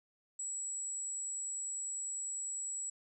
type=tone; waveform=sine; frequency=7770 Hz; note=B8; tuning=29 cents flat; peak=-37 dBFS; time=0.39-2.9 s; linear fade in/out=5 ms; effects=none